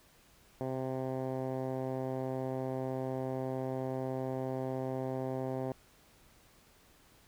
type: tone with low-pass filter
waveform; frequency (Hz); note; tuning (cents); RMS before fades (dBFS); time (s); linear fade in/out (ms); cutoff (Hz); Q
10% pulse; 130.81; C3; 0; -36; 0.61-5.72; 0; 760; 1
effects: pink hiss -63 dBFS RMS until 7.27 s